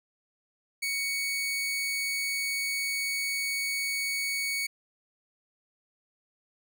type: tone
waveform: sawtooth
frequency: 2231 Hz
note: C#7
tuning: 11 cents sharp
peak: -25 dBFS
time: 0.82-4.67 s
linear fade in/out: 10 ms
effects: none